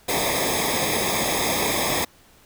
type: noise with comb filter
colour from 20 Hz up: pink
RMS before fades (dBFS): -23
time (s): 0.08-2.05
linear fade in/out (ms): 10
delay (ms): 0.69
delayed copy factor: -0.95
effects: pink hiss -54 dBFS RMS until 2.45 s